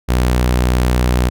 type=tone; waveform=sawtooth; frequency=61.74 Hz; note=B1; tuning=in tune; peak=-8 dBFS; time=0.08-1.3 s; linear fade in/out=20 ms; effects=none